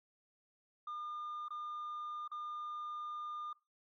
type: tone with dropouts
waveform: sine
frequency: 1209 Hz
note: D6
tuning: 50 cents sharp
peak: -38 dBFS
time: 0.87-3.53 s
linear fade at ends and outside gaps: 5 ms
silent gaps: 1.484-1.505 / 2.278-2.315 s
effects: noise-tail reverb RT60 0.3 s tail -24 dB re dry + tanh soft clip ceiling -39 dBFS